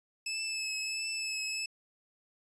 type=tone with vibrato; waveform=20% pulse; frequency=2608 Hz; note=E7; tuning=19 cents flat; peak=-28 dBFS; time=0.26-1.66 s; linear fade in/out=5 ms; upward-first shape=triangle; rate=1.5 Hz; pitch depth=25 cents each way; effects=resampled to 22050 Hz